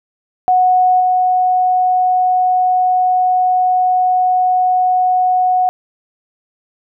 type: tone with level steps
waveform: sine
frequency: 735 Hz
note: F#5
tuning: 12 cents flat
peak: -8 / -10 dBFS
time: 0.48-5.69 s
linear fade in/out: 0 ms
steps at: 1 s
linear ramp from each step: 5 ms
effects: none